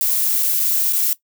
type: noise with dropouts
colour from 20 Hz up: violet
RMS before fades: -18 dBFS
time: 0.01-1.13 s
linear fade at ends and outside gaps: 0 ms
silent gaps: 0.426-0.43 / 0.596-0.6 / 0.924-0.932 s
effects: noise-tail reverb RT60 0.1 s tail -17 dB re dry